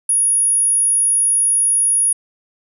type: tone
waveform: sine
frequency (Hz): 10400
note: E9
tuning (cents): -24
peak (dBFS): -12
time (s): 0.09-2.13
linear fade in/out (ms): 5
effects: none